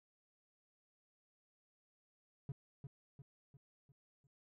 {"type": "tone with echo", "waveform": "triangle", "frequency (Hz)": 138.59, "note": "C#3", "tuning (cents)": 0, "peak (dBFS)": -38, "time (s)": [2.49, 2.52], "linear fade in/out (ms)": 2, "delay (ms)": 350, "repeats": 5, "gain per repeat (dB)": -6, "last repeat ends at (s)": 4.27, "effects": []}